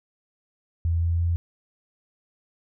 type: tone with pitch steps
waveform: sine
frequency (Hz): 83.7 / 84.43 / 85.16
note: E2 / E2 / F2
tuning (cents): +27 / +42 / -43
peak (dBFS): -20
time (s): 0.85-1.36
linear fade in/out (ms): 0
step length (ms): 170
effects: none